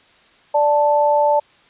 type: tone pair together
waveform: sine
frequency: 587.3 / 880 Hz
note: D5 / A5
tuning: 0 / 0 cents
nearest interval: perfect fifth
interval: 700 cents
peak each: -15 dBFS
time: 0.54-1.4 s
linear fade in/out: 10 ms
effects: white hiss -52 dBFS RMS until 1.69 s + resampled to 8000 Hz